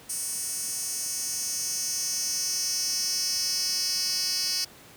10% pulse tone with high-pass filter sweep, 370 Hz, F#4, in tune, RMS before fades -29 dBFS, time 0.09-4.65 s, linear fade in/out 10 ms, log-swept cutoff 7900 to 4600 Hz, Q 3.4, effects pink hiss -50 dBFS RMS until 4.96 s + high-pass 100 Hz 12 dB/octave

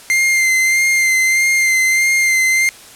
45% pulse tone with vibrato, 2093 Hz, C7, in tune, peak -11 dBFS, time 0.1-2.69 s, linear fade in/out 0 ms, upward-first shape sine, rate 1.6 Hz, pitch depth 25 cents each way, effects white hiss -39 dBFS RMS until 2.95 s + low-pass 11000 Hz 12 dB/octave

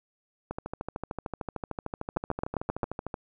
two click trains, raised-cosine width 1 ms, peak -19 / -13 dBFS, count 36 / 6, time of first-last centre 0.51-3.142 / 2.17-2.832 s, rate 13.3 / 7.55 Hz, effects none

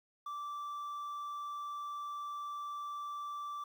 triangle tone with quantisation, 1168 Hz, D6, 10 cents flat, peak -37 dBFS, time 0.26-3.64 s, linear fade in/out 5 ms, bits 11, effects none

